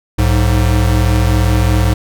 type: tone pair together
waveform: square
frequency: 61.74 / 104.6 Hz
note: B1 / G#2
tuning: 0 / +13 cents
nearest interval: major sixth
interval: 913 cents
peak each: -13 dBFS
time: 0.18-1.94 s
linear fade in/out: 10 ms
effects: none